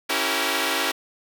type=chord; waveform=5% pulse; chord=C# diminished seventh; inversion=none; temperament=equal with one note detuned; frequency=277.2 / 329.6 / 384.6 / 466.2 Hz; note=C#4 / E4 / G4 / Bb4; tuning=0 / 0 / -33 / 0 cents; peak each=-16 dBFS; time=0.09-0.92 s; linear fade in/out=10 ms; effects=none